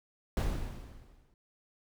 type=noise with exponential decay; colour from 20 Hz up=brown; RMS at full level=-27 dBFS; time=0.37-1.34 s; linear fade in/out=1 ms; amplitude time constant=210 ms; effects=none